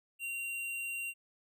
sine tone with hard clipping, 2761 Hz, F7, 20 cents flat, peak -37 dBFS, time 0.19-1.14 s, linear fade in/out 50 ms, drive 16 dB, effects none

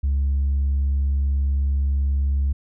triangle tone with tanh clipping, 69.3 Hz, C#2, in tune, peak -18 dBFS, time 0.03-2.53 s, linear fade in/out 10 ms, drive 6 dB, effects none

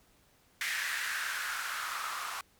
blue noise with band-pass filter sweep, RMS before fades -36 dBFS, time 0.61-2.41 s, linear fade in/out 2 ms, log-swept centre 1900 to 1100 Hz, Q 4.2, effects pink hiss -66 dBFS RMS until 2.59 s

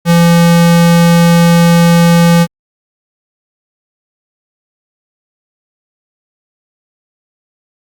square tone, 170 Hz, F3, 46 cents flat, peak -5 dBFS, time 0.05-2.47 s, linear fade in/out 50 ms, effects Opus 48 kbps

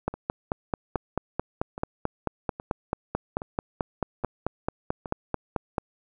two click trains, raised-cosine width 1 ms, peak -11 / -21 dBFS, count 27 / 7, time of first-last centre 0.08-5.782 / 0.14-5.058 s, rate 4.56 / 1.22 Hz, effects none

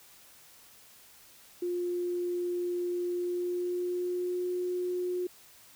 sine tone with pitch glide, 353.2 to 359.6 Hz, F4 to F#4, +20 to -49 cents, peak -29 dBFS, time 1.62-5.27 s, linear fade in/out 5 ms, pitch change +31 cents, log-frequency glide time 3.11-4.52 s, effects white hiss -56 dBFS RMS until 5.75 s

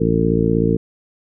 harmonic tone with a mistuned harmonic, 56.3 Hz, A1, 40 cents sharp, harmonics 1 / 2 / 3 / 4 / 5 / 6 / 7 / 8, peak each -27 / -22 / -19 / -22 / -22 / -23 / -27 / -20 dBFS, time 0-0.77 s, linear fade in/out 10 ms, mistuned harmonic 1, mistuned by -62 cents, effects none

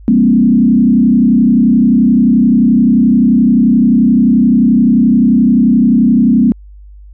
sine tone with frequency modulation, 233.1 Hz, A#3, in tune, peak -5 dBFS, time 0.08-6.52 s, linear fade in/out 0 ms, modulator 31.5 Hz, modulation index 1.3, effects added 50 Hz sine -32 dBFS peak until 7.13 s

